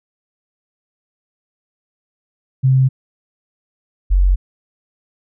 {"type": "tone pair in turn", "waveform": "sine", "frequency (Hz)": [131.6, 46.19], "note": ["C3", "F#1"], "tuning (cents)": [10, -2], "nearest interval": "octave + tritone", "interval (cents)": 1812, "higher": "first", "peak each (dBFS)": -9, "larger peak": "neither", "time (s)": [[2.63, 2.89], [4.1, 4.36]], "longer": "neither", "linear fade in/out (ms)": 20, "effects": []}